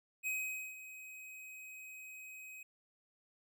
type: tone with ADSR envelope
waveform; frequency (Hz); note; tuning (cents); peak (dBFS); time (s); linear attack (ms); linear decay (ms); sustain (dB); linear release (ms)
square; 2527; D#7; +26; -35; 0.23-2.63; 39; 480; -14; 4
effects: none